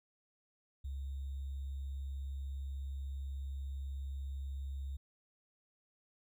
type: tone with sample-and-hold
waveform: sine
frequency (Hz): 68.3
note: C#2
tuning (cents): -25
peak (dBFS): -38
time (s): 0.84-4.97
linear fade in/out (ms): 10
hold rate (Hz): 3675
effects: none